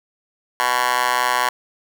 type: tone with high-pass filter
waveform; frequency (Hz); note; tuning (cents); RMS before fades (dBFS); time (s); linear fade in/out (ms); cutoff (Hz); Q
10% pulse; 124.3; B2; +12; -19; 0.6-1.49; 0; 1100; 6
effects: 7-bit

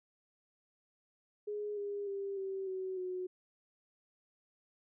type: tone with pitch steps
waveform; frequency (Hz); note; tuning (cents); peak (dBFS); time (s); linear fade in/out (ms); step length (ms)
sine; 416.4 / 406 / 395.8 / 385.8 / 376.1 / 366.7; G#4 / G#4 / G4 / G4 / F#4 / F#4; +5 / -39 / +17 / -28 / +28 / -15; -36; 1.47-3.27; 10; 300
effects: none

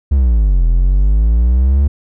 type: exponential two-way sweep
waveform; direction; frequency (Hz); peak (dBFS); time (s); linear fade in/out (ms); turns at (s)
triangle; down then up; 72.4 to 41.2 to 72.4; -6; 0.11-1.88; 10; 0.65
effects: none

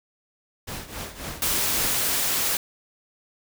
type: noise with tremolo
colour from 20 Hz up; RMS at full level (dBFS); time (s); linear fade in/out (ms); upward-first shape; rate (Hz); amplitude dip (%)
pink; -32; 0.67-2; 10; triangle; 3.7; 80
type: noise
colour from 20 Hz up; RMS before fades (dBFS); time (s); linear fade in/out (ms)
white; -24; 1.42-2.57; 2
effects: none

